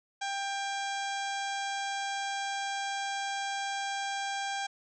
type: harmonic tone with a mistuned harmonic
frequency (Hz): 792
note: G5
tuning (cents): +18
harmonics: 1 / 2 / 3 / 4 / 5 / 6 / 7 / 8 / 9 / 10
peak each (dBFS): -34 / -38 / -43 / -42 / -48 / -49 / -48 / -46 / -53 / -51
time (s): 0.21-4.67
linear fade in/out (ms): 10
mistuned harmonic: 4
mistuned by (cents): +51
effects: none